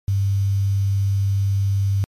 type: tone with quantisation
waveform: sine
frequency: 98.6 Hz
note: G2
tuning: 11 cents sharp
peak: -16 dBFS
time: 0.08-2.04 s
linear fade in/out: 0 ms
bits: 7
effects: MP3 64 kbps